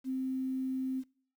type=tone with quantisation; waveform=sine; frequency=261.6 Hz; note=C4; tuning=in tune; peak=-31 dBFS; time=0.04-1.04 s; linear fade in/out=50 ms; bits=10; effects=noise-tail reverb RT60 0.5 s tail -23 dB re dry